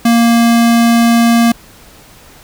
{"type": "tone", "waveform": "square", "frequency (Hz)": 233.1, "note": "A#3", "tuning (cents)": 0, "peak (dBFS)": -7, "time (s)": [0.05, 1.52], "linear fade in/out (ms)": 5, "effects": ["pink hiss -40 dBFS RMS until 2.43 s"]}